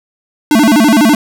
square tone with vibrato, 257.8 Hz, C4, 26 cents flat, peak -6 dBFS, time 0.51-1.15 s, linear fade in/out 2 ms, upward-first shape square, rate 12 Hz, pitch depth 260 cents each way, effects none

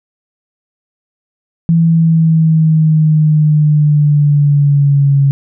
sine exponential sweep, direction down, 166.5 to 138.59 Hz, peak -6 dBFS, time 1.69-5.31 s, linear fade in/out 0 ms, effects none

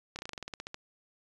slowing click train, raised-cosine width 0.2 ms, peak -22 dBFS, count 13, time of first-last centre 0.16-0.744 s, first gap 29 ms, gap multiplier 1.09, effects resampled to 24000 Hz

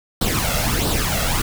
pink noise with flanger, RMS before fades -20 dBFS, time 0.21-1.42 s, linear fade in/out 5 ms, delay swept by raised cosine 0.22 to 1.52 ms, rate 1.5 Hz, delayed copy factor +0.65, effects none

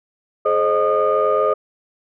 sine tone cluster, 424.9 / 529 / 617 / 1225 Hz, G#4 / C5 / D#5 / D#6, +40 / +19 / -15 / -27 cents, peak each -19 dBFS, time 0.45-1.54 s, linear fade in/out 10 ms, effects tanh soft clip ceiling -7 dBFS

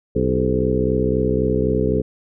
harmonic tone with a mistuned harmonic, 63.8 Hz, C2, 43 cents flat, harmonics 1 / 2 / 3 / 4 / 5 / 6 / 7 / 8, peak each -25 / -24 / -24 / -25 / -26 / -26 / -21 / -27 dBFS, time 0.15-2.02 s, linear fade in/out 10 ms, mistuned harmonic 7, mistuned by -62 cents, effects none

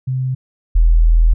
sine tone pair in turn, 129.8 / 41 Hz, C3 / E1, -13 / -9 cents, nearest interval octave + minor sixth, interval 1996 cents, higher first, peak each -16 / -7 dBFS, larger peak second, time 0.07-0.35 / 0.75-1.34 s, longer second, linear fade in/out 10 ms, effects none

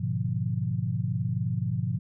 sine chord, G# diminished seventh, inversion none, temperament equal with one note detuned, 103.83 / 122.83 / 146.83 / 174.61 Hz, G#2 / B2 / D3 / F3, 0 / -9 / 0 / 0 cents, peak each -31 / -29 / -34 / -32 dBFS, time 0-1.99 s, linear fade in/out 10 ms, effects none

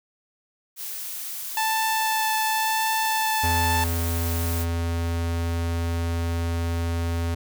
blue noise, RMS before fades -33 dBFS, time 0.76-4.66 s, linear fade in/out 50 ms
sawtooth tone with vibrato, 880 Hz, A5, in tune, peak -18 dBFS, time 1.57-3.84 s, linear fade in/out 2 ms, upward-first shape triangle, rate 0.93 Hz, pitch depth 10 cents each way
square tone, 84.3 Hz, E2, 39 cents sharp, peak -24 dBFS, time 3.43-7.35 s, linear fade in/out 10 ms
effects none

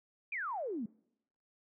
sine exponential sweep, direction down, 2500 to 200.9 Hz, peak -35 dBFS, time 0.32-0.86 s, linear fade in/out 5 ms, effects noise-tail reverb RT60 0.8 s tail -26 dB re dry

